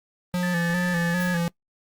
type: tone with vibrato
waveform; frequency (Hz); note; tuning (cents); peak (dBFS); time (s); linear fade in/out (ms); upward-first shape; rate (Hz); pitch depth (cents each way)
square; 174.61; F3; 0; -23; 0.34-1.48; 0; square; 2.5; 42
type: tone with pitch glide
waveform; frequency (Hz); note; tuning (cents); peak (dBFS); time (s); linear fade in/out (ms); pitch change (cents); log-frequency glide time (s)
sine; 1747 to 1677.8; A6 to G#6; -13 to +17; -28; 0.43-1.37; 0; -70; 1.09-1.22
type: noise with exponential decay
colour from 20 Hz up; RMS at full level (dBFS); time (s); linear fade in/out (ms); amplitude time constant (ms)
violet; -35; 1.2-1.47; 5; 58
effects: noise-tail reverb RT60 0.1 s tail -23 dB re dry + Opus 32 kbps